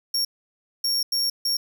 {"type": "tone bursts at uneven times", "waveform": "40% pulse", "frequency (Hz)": 5530, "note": "F8", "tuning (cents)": -18, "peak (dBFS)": -20, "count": 4, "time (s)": [[0.14, 0.25], [0.84, 1.03], [1.12, 1.3], [1.45, 1.57]], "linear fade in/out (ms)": 5, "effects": []}